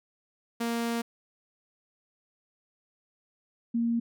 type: tone pair in turn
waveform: sawtooth / sine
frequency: 233.1 / 233.1 Hz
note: A#3 / A#3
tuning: 0 / 0 cents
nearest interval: unison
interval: 0 cents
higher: neither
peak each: -24 dBFS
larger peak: neither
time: 0.6-1.02 / 3.74-4 s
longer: first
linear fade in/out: 10 ms
effects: none